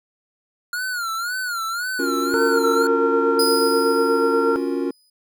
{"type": "tone with vibrato", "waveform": "square", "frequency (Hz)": 1419, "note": "F6", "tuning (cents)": 27, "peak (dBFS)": -24, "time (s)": [0.73, 2.87], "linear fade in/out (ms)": 2, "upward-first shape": "sine", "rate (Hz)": 1.9, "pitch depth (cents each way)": 120}
{"type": "chord", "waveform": "triangle", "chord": "Gb major seventh", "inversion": "second", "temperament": "equal", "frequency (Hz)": [277.2, 349.2, 370, 466.2], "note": ["Db4", "F4", "Gb4", "Bb4"], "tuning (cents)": [0, 0, 0, 0], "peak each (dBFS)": [-22, -23, -28, -27], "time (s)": [1.99, 4.91], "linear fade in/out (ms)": 5}
{"type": "harmonic tone", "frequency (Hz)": 457.9, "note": "A#4", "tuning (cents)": -31, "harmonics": [1, 2, 3], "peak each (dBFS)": [-18, -29, -23], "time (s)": [2.34, 4.56], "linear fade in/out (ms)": 0}
{"type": "tone with exponential decay", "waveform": "sawtooth", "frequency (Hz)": 4984, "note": "D#8", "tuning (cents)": 2, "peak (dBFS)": -16, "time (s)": [3.39, 5.1], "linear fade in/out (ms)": 5, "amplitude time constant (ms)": 370}
{"effects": []}